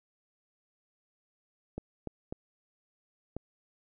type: clicks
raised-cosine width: 2 ms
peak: -23 dBFS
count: 4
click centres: 1.78 / 2.073 / 2.325 / 3.366 s
effects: none